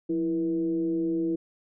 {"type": "tone with frequency modulation", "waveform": "sine", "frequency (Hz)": 329.6, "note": "E4", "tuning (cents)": 0, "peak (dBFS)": -24, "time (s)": [0.09, 1.36], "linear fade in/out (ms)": 10, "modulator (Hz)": 152, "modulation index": 0.48, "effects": []}